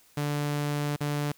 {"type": "tone with dropouts", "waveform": "sawtooth", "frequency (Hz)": 146.3, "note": "D3", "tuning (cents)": -6, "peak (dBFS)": -23, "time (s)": [0.17, 1.32], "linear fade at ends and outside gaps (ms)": 5, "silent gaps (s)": [0.962, 1.006], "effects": ["white hiss -60 dBFS RMS until 1.37 s"]}